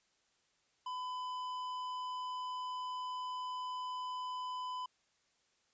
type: tone with tanh clipping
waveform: sine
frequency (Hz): 1005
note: B5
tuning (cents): +30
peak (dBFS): -40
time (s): 0.86-4.86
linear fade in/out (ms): 5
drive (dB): 11
effects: white hiss -75 dBFS RMS until 5.73 s + resampled to 16000 Hz